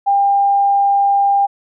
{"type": "tone", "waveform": "sine", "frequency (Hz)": 799, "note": "G5", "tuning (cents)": 33, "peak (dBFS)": -10, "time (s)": [0.06, 1.47], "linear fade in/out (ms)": 20, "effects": []}